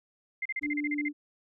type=tone bursts; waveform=sine; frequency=2093 Hz; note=C7; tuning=in tune; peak=-29 dBFS; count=10; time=0.42-1.085 s; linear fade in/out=5 ms; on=35 ms; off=35 ms
type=tone; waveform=sine; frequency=293.7 Hz; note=D4; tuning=in tune; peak=-30 dBFS; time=0.61-1.13 s; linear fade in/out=50 ms
type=noise with exponential decay; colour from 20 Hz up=brown; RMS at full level=-44 dBFS; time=0.62-0.74 s; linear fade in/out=5 ms; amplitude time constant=26 ms
effects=none